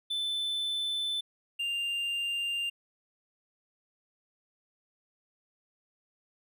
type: tone pair in turn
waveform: triangle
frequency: 3520 / 2794 Hz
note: A7 / F7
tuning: 0 / 0 cents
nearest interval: major third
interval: 400 cents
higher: first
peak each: -28 dBFS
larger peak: neither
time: 0.1-1.21 / 1.59-2.7 s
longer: neither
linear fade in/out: 10 ms
effects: none